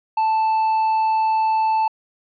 triangle tone, 880 Hz, A5, in tune, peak -14 dBFS, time 0.17-1.88 s, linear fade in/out 5 ms, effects resampled to 11025 Hz

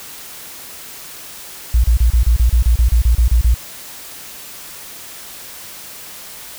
sine tone bursts, 58.27 Hz, A#1, in tune, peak -8 dBFS, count 14, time 1.74-3.543 s, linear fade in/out 5 ms, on 100 ms, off 31 ms, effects white hiss -34 dBFS RMS until 6.58 s

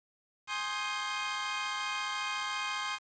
20% pulse chord, Ab major seventh, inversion none, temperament equal with one note detuned, 830.6 / 1056.8 / 1244.5 / 1568 Hz, Ab5 / C6 / Eb6 / G6, 0 / +17 / 0 / 0 cents, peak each -36 / -31 / -34 / -36 dBFS, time 0.47-2.99 s, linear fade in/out 50 ms, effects resampled to 16000 Hz + 9-bit

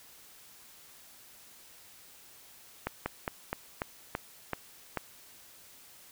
slowing click train, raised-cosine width 0.5 ms, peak -16 dBFS, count 8, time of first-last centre 2.87-4.973 s, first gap 190 ms, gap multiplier 1.15, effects white hiss -55 dBFS RMS until 6.11 s

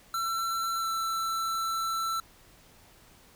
square tone with pitch glide, 1346 to 1334.4 Hz, E6 to E6, +36 to +21 cents, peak -29 dBFS, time 0.14-2.2 s, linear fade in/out 2 ms, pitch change -15 cents, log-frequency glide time 0.79-0.87 s, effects pink hiss -57 dBFS RMS until 3.35 s

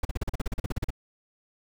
brown noise bursts, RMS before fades -26 dBFS, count 15, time 0.03-0.905 s, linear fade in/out 5 ms, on 21 ms, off 40 ms, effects none

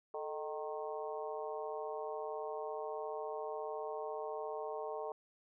harmonic tone with a mistuned harmonic, 154.3 Hz, D#3, 14 cents flat, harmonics 3 / 4 / 5 / 6 / 7, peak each -42 / -44 / -46 / -48 / -49 dBFS, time 0.14-5.12 s, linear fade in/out 2 ms, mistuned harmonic 3, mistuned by -85 cents, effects none

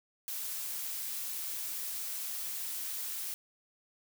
blue noise, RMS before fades -38 dBFS, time 0.28-3.34 s, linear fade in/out 0 ms, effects none

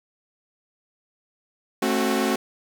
sawtooth chord, F# diminished, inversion first, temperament equal with one note detuned, 220 / 267.7 / 370 Hz, A3 / C4 / F#4, 0 / +40 / 0 cents, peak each -21 dBFS, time 1.82-2.36 s, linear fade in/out 5 ms, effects 9-bit

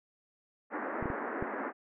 pink band-pass noise, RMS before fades -37 dBFS, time 0.7-1.73 s, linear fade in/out 50 ms, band 240 to 1900 Hz, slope 48 dB/octave
clicks, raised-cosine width 3 ms, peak -23 dBFS, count 4, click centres 1.026 / 1.057 / 1.102 / 1.425 s
effects none

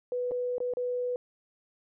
sine tone with dropouts, 493.9 Hz, B4, in tune, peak -28 dBFS, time 0.12-1.16 s, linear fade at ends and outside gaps 1 ms, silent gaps 0.311-0.317 / 0.582-0.603 / 0.737-0.77 s, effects none

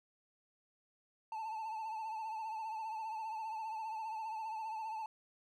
triangle tone with vibrato, 880 Hz, A5, in tune, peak -37 dBFS, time 1.32-5.06 s, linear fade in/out 2 ms, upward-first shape triangle, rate 15 Hz, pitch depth 62 cents each way, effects none

